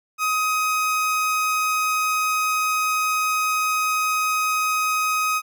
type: tone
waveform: 30% pulse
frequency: 1259 Hz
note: D#6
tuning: 20 cents sharp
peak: -17 dBFS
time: 0.18-5.42 s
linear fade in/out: 50 ms
effects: none